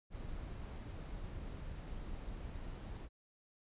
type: noise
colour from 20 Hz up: brown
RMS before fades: -45 dBFS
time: 0.1-3.09 s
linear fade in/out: 50 ms
effects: resampled to 8000 Hz